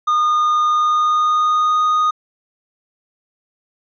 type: tone with pitch glide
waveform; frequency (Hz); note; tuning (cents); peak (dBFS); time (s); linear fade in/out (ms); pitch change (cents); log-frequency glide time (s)
triangle; 1222 to 1238.3; D#6 to D#6; -32 to -9; -11; 0.07-2.11; 10; +23; 0.67-1.84
effects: resampled to 16000 Hz